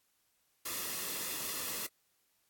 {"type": "noise with comb filter", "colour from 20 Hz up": "white", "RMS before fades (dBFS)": -38, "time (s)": [0.65, 1.87], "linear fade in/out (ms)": 10, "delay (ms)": 1.3, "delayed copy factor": -0.5, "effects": ["white hiss -75 dBFS RMS until 2.49 s", "AAC 64 kbps"]}